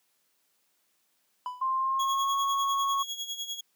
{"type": "tone with exponential decay", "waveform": "triangle", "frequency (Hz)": 996, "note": "B5", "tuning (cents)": 14, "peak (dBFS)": -27, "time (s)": [1.46, 1.75], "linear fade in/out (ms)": 1, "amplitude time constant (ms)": 62}
{"type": "tone with pitch glide", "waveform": "sine", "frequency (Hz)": [1052, 1101.8], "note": ["C6", "C#6"], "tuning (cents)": [9, -11], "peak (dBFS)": -25, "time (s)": [1.61, 3.03], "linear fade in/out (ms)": 10, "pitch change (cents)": 80, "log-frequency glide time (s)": [1.76, 2.35]}
{"type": "tone with tremolo", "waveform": "30% pulse", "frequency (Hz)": 3322, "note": "G#7", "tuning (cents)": 0, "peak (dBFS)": -28, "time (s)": [1.99, 3.61], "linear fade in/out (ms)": 10, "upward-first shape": "sine", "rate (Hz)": 10, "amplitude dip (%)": 70}
{"effects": ["white hiss -72 dBFS RMS until 3.75 s", "high-pass 150 Hz 12 dB/octave"]}